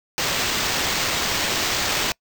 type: noise with sample-and-hold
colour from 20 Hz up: white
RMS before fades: -23 dBFS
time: 0.18-2.12 s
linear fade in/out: 0 ms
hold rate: 11025 Hz
effects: noise-tail reverb RT60 0.1 s tail -26 dB re dry